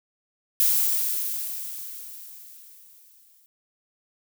violet noise with exponential decay, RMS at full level -19 dBFS, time 0.6-3.46 s, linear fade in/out 0 ms, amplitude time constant 620 ms, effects none

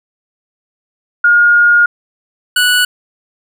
sine / 25% pulse tone pair in turn, 1426 / 1475.4 Hz, F6 / F#6, +36 / -5 cents, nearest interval minor second, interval 59 cents, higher second, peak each -5 dBFS, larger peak neither, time 1.24-1.86 / 2.56-2.85 s, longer first, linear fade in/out 5 ms, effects none

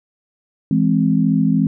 sine chord, E augmented, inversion none, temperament equal, 164.81 / 207.7 / 261.6 Hz, E3 / G#3 / B#3, 0 / 0 / 0 cents, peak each -17 dBFS, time 0.71-1.67 s, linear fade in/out 2 ms, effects none

